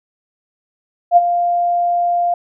sine tone with ADSR envelope, 698.5 Hz, F5, in tune, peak -3 dBFS, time 1.11-2.34 s, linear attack 56 ms, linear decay 31 ms, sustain -10 dB, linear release 3 ms, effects none

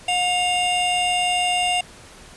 square tone pair together, 720.6 / 2794 Hz, F#5 / F7, -46 / 0 cents, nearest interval octave + major seventh, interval 2346 cents, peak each -22 dBFS, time 0.08-1.81 s, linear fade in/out 5 ms, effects pink hiss -44 dBFS RMS until 2.36 s + resampled to 24000 Hz

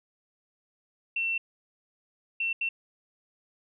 sine tone bursts at uneven times, 2701 Hz, E7, 42 cents sharp, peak -26 dBFS, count 3, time 1.16-1.38 / 2.4-2.53 / 2.61-2.69 s, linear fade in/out 5 ms, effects none

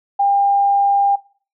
sine tone, 800 Hz, G5, 35 cents sharp, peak -12 dBFS, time 0.19-1.16 s, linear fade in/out 10 ms, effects noise-tail reverb RT60 0.4 s tail -20 dB re dry

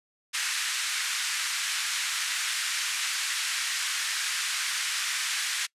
pink band-pass noise, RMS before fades -30 dBFS, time 0.33-5.67 s, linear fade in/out 20 ms, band 1500 to 9700 Hz, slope 24 dB/octave, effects noise-tail reverb RT60 0.1 s tail -25 dB re dry + resampled to 32000 Hz

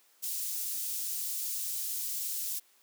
white high-pass noise, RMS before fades -35 dBFS, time 0.22-2.6 s, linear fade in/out 20 ms, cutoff 5800 Hz, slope 12 dB/octave, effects white hiss -65 dBFS RMS until 2.82 s + high-pass 300 Hz 12 dB/octave

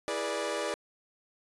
sawtooth chord, E dominant seventh, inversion none, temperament equal with one note detuned, 329.6 / 415.3 / 487.1 / 587.3 Hz, E4 / G#4 / B4 / D5, 0 / 0 / -24 / 0 cents, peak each -36 / -33 / -33 / -30 dBFS, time 0.08-0.74 s, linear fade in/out 0 ms, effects resampled to 24000 Hz

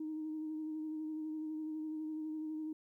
sine tone with vibrato, 311.1 Hz, D#4, in tune, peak -37 dBFS, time 0-2.73 s, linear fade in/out 5 ms, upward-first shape sine, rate 12 Hz, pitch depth 22 cents each way, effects tanh soft clip ceiling -33 dBFS + 13-bit

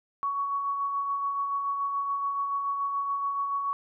sine tone with tremolo, 1119 Hz, C#6, 16 cents sharp, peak -25 dBFS, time 0.23-3.73 s, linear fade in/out 0 ms, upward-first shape sine, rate 7 Hz, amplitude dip 35%, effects none

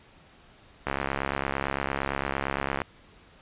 click train, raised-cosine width 0.5 ms, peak -12 dBFS, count 135, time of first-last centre 0.87-2.818 s, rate 68.8 Hz, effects pink hiss -55 dBFS RMS until 3.41 s + resampled to 8000 Hz

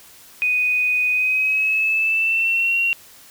sine tone with pitch glide, 2489 to 2746 Hz, D#7 to F7, 0 to -30 cents, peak -16 dBFS, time 0.42-2.93 s, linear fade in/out 0 ms, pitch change +170 cents, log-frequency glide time 1.11-2.78 s, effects white hiss -46 dBFS RMS until 3.3 s

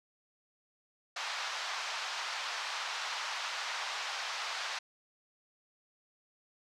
pink band-pass noise, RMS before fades -38 dBFS, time 1.16-4.79 s, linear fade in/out 5 ms, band 820 to 5700 Hz, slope 24 dB/octave, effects none

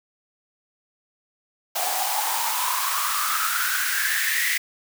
white noise with high-pass filter sweep, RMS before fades -24 dBFS, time 1.75-4.58 s, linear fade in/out 10 ms, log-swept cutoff 710 to 2000 Hz, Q 9, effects none

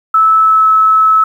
sine tone with pitch glide, 1307 to 1298.7 Hz, E6 to E6, -15 to -26 cents, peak -5 dBFS, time 0.14-1.24 s, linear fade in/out 5 ms, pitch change -11 cents, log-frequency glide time 0.38-0.65 s, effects 7-bit

